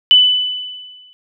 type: tone with exponential decay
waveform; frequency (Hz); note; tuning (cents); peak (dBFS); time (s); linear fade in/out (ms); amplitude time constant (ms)
sine; 2994; F#7; +20; -3; 0.11-1.13; 0; 220
effects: none